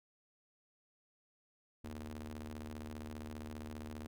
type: ring-modulated tone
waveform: sawtooth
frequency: 75 Hz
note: D2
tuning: 37 cents sharp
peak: -37 dBFS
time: 1.84-4.07 s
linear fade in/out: 5 ms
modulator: 160 Hz
effects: none